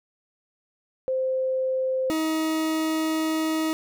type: tone pair in turn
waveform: sine / 40% pulse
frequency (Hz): 521 / 316.9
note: C5 / D#4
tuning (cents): -7 / +32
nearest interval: major sixth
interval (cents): 861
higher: first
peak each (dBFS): -22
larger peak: neither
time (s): 1.08-2.1 / 2.1-3.73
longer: second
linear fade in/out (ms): 0
effects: none